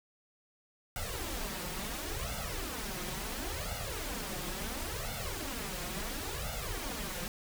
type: noise with flanger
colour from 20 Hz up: pink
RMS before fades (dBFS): -38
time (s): 0.96-7.28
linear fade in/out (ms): 0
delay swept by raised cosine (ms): 1.4 to 5.6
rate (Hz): 0.72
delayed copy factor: +0.9
effects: none